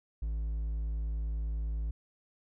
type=tone with hard clipping; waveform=triangle; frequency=55 Hz; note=A1; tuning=in tune; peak=-32 dBFS; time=0.22-1.91 s; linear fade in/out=5 ms; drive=6 dB; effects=none